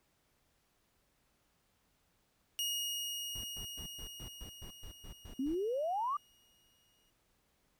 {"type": "tone with exponential decay", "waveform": "sawtooth", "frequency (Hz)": 2872, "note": "F7", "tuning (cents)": 48, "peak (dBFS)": -30, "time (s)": [2.59, 7.1], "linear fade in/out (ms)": 0, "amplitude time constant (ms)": 980}
{"type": "noise bursts", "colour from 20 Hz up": "brown", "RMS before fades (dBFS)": -48, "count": 11, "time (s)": [3.35, 5.551], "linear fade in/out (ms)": 5, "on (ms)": 91, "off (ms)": 120}
{"type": "exponential sweep", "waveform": "sine", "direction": "up", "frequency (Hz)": [252.9, 1216], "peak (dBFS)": -32, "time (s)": [5.39, 6.17], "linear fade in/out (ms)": 5}
{"effects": ["pink hiss -75 dBFS RMS until 7.79 s"]}